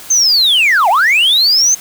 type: linear two-way sweep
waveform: sine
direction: down then up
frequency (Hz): 6400 to 659.3 to 6400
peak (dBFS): -5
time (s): 0.1-1.75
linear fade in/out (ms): 10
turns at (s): 0.89
effects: tanh soft clip ceiling -6 dBFS + white hiss -33 dBFS RMS until 1.8 s